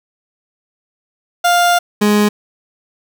30% pulse tone pair in turn, 701 / 208.4 Hz, F5 / G#3, +6 / +6 cents, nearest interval octave + major sixth, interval 2100 cents, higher first, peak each -7 dBFS, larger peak neither, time 1.44-1.79 / 2.01-2.29 s, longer first, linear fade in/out 10 ms, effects none

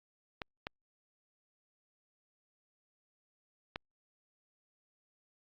clicks, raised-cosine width 0.3 ms, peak -21 dBFS, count 3, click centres 0.418 / 0.669 / 3.759 s, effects low-pass 5000 Hz 12 dB/octave + Opus 48 kbps

